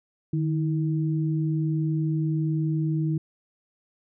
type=tone pair together; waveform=sine; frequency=153.54 / 321.7 Hz; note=D#3 / E4; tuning=-23 / -42 cents; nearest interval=octave + minor second; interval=1281 cents; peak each=-23 / -29 dBFS; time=0.33-3.18 s; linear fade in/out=5 ms; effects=none